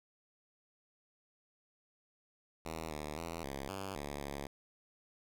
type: tone with pitch steps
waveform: 5% pulse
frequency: 80.6 / 75 / 83.1 / 68.9 / 96.8 / 72 / 70.5 Hz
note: E2 / D2 / E2 / C#2 / G2 / D2 / C#2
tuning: -38 / +37 / +15 / -10 / -21 / -34 / +30 cents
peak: -29 dBFS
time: 2.65-4.47 s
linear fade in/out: 5 ms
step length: 260 ms
effects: none